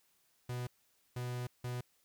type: tone bursts at uneven times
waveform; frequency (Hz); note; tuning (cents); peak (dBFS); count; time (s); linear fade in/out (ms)
45% pulse; 123.47; B2; 0; -37; 3; 0.49-0.67 / 1.16-1.47 / 1.64-1.81; 5
effects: white hiss -73 dBFS RMS until 2.04 s